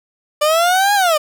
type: linear two-way sweep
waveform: 30% pulse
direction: up then down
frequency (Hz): 587.3 to 830.6 to 587.3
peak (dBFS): -9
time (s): 0.41-1.18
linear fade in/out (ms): 10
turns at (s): 0.94
effects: none